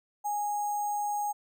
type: tone with sample-and-hold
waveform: sine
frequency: 826 Hz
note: G#5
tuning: 10 cents flat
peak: -28 dBFS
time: 0.24-1.33 s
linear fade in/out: 20 ms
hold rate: 7350 Hz
effects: none